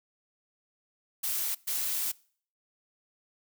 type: noise bursts at uneven times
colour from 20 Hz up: blue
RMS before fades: -31 dBFS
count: 2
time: 1.23-1.55 / 1.67-2.12 s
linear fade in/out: 10 ms
effects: noise-tail reverb RT60 0.5 s tail -23 dB re dry